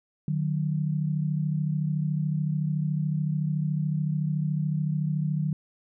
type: tone pair together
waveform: sine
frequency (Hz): 151.24 / 185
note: D#3 / F#3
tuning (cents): -49 / 0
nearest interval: minor third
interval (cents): 349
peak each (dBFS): -25 / -30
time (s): 0.28-5.53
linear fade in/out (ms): 2
effects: none